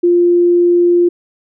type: tone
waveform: sine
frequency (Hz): 349.2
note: F4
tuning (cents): 0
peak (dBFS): -7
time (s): 0.03-1.09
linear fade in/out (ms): 10
effects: none